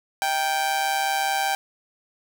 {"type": "tone with amplitude modulation", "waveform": "sawtooth", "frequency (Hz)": 784, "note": "G5", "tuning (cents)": 0, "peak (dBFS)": -15, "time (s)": [0.22, 1.55], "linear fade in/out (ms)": 0, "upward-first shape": "sine", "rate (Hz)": 145, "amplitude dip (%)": 60, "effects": []}